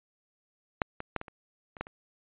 clicks, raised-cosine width 0.5 ms, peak -9 / -21 / -14 / -23 / -30 / -29 / -17 / -30 dBFS, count 8, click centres 0.818 / 1.004 / 1.163 / 1.214 / 1.282 / 1.768 / 1.81 / 1.869 s, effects resampled to 8000 Hz

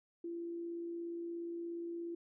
sine tone with amplitude modulation, 340 Hz, F4, 46 cents flat, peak -38 dBFS, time 0.24-2.15 s, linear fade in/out 5 ms, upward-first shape sine, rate 57 Hz, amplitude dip 25%, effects none

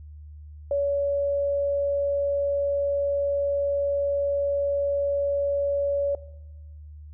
sine tone, 565 Hz, C#5, 33 cents sharp, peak -21 dBFS, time 0.71-6.15 s, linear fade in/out 2 ms, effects noise-tail reverb RT60 1.0 s tail -19 dB re dry + added 75 Hz sine -40 dBFS peak until 7.13 s

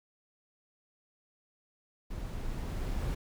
brown noise with level ramp, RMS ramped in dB -39 to -32 dBFS, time 2.1-3.15 s, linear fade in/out 10 ms, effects none

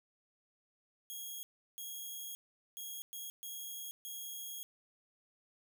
5% pulse tone bursts at uneven times, 3288 Hz, G#7, 18 cents flat, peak -34 dBFS, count 6, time 1.1-1.43 / 1.78-2.35 / 2.77-3.02 / 3.13-3.3 / 3.43-3.91 / 4.05-4.63 s, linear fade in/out 0 ms, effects none

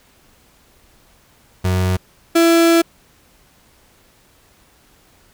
35% pulse tone pair in turn, 92.3 / 334.1 Hz, F#2 / E4, -4 / +23 cents, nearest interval octave + minor seventh, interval 2227 cents, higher second, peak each -13 / -8 dBFS, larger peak second, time 1.64-1.97 / 2.35-2.82 s, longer second, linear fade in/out 10 ms, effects pink hiss -53 dBFS RMS until 5.33 s

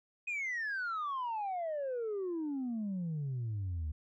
sine exponential sweep, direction down, 2519 to 73.42 Hz, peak -32 dBFS, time 0.27-3.92 s, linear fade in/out 10 ms, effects tanh soft clip ceiling -32 dBFS

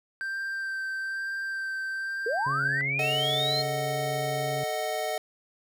triangle tone with vibrato, 1568 Hz, G6, in tune, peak -28 dBFS, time 0.21-2.81 s, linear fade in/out 0 ms, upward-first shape sine, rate 1.1 Hz, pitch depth 13 cents each way
sine linear sweep, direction up, 415.3 to 4254 Hz, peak -26 dBFS, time 2.26-3.62 s, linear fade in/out 5 ms
harmonic tone, 138.59 Hz, C#3, in tune, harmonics 1 / 2 / 3 / 4 / 5, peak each -33 / -44 / -45 / -50 / -52 dBFS, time 2.46-4.64 s, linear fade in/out 5 ms
square chord, D# diminished, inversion second, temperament equal, 440 / 622.3 / 740 Hz, A4 / D#5 / F#5, 0 / 0 / 0 cents, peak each -36 / -32 / -33 dBFS, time 2.99-5.18 s, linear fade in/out 2 ms
effects none

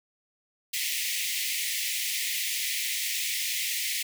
pink high-pass noise, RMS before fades -30 dBFS, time 0.73-4.03 s, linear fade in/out 10 ms, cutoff 1900 Hz, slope 96 dB/octave, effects none

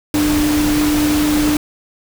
sine tone in noise, 299 Hz, D4, 31 cents sharp, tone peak -13 dBFS, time 0.14-1.57 s, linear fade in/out 2 ms, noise pink, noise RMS -21 dBFS, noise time 0.14-1.57 s, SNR +5 dB, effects none

